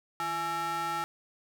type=ring-modulated tone; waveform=square; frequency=249.6 Hz; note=B3; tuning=19 cents sharp; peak=-28 dBFS; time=0.2-1.04 s; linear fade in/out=0 ms; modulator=1090 Hz; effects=none

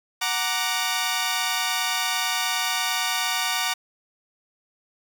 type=chord; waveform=10% pulse; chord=Gb augmented; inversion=none; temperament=equal; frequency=740 / 932.3 / 1174.7 Hz; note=Gb5 / Bb5 / D6; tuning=0 / 0 / 0 cents; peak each=-19 dBFS; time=0.21-3.74 s; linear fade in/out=10 ms; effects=none

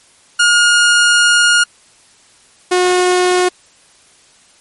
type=tone pair in turn; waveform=sawtooth; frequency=1427 / 362.1 Hz; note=F6 / F#4; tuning=+37 / -37 cents; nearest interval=2 octaves; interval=2374 cents; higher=first; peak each=-4 / -6 dBFS; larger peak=first; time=0.39-1.64 / 2.71-3.49 s; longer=first; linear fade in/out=10 ms; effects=white hiss -48 dBFS RMS until 4.6 s + MP3 48 kbps

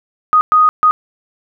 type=tone bursts at uneven times; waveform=sine; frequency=1244.5 Hz; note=D#6; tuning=in tune; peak=-6 dBFS; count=3; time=0.33-0.41 / 0.52-0.69 / 0.83-0.91 s; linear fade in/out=0 ms; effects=none

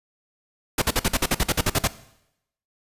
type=noise bursts; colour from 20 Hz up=pink; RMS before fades=-20 dBFS; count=13; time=0.78-1.875 s; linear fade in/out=5 ms; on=39 ms; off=49 ms; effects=noise-tail reverb RT60 0.8 s tail -17 dB re dry + resampled to 32000 Hz

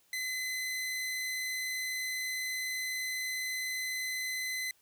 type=tone; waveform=sawtooth; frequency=2031 Hz; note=B6; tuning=48 cents sharp; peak=-30 dBFS; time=0.13-4.71 s; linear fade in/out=2 ms; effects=white hiss -68 dBFS RMS until 4.81 s

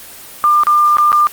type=tone with dropouts; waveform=sine; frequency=1198 Hz; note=D6; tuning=34 cents sharp; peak=-7 dBFS; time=0.44-1.27 s; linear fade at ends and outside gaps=0 ms; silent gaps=0.635-0.669 / 0.97-0.984 / 1.119-1.128 s; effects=white hiss -34 dBFS RMS until 1.32 s + Opus 24 kbps

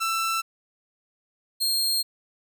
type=tone pair in turn; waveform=sawtooth; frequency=1334 / 4223 Hz; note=E6 / C8; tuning=+20 / +15 cents; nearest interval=octave + minor sixth; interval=1995 cents; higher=second; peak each=-20 / -19 dBFS; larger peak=second; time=0-0.42 / 1.6-2.03 s; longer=second; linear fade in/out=20 ms; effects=none

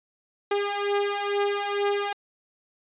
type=beating tone pair; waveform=sawtooth; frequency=404.4 / 406.6 Hz; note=G#4 / G#4; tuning=-46 / -37 cents; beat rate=2.2 Hz; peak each=-24 / -22 dBFS; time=0.51-2.13 s; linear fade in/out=5 ms; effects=resampled to 8000 Hz

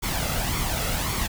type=noise with flanger; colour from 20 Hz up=pink; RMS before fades=-26 dBFS; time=0.02-1.28 s; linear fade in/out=20 ms; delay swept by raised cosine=0.89 to 1.51 ms; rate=1.8 Hz; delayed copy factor=+0.55; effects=none

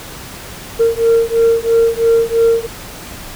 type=beating tone pair; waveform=sine; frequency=457.9 / 460.9 Hz; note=A#4 / A#4; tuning=-31 / -20 cents; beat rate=3 Hz; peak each=-11 dBFS; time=0.79-2.67 s; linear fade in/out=20 ms; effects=tanh soft clip ceiling -5 dBFS + pink hiss -31 dBFS RMS until 3.35 s

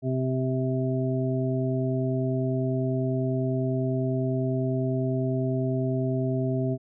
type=harmonic tone; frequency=130 Hz; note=C3; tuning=11 cents flat; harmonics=1 / 2 / 3 / 5; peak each=-26 / -29 / -31 / -33 dBFS; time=0.02-6.78 s; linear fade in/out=50 ms; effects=none

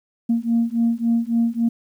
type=beating tone pair; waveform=sine; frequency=230.3 / 233.9 Hz; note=A#3 / A#3; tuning=-21 / +6 cents; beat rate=3.6 Hz; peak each=-19 dBFS; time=0.29-1.69 s; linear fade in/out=10 ms; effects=tanh soft clip ceiling -11 dBFS + 9-bit

